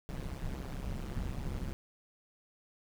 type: noise with amplitude modulation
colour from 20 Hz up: brown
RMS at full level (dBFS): -34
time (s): 0.09-1.73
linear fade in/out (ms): 0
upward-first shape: sine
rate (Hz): 133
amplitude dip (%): 90
effects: none